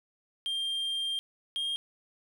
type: tone pair in turn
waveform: triangle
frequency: 3190 / 3223 Hz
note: G7 / G7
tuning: +30 / +47 cents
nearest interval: unison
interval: 17 cents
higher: second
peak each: -28 dBFS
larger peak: neither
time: 0.46-1.19 / 1.56-1.76 s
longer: first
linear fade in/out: 0 ms
effects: none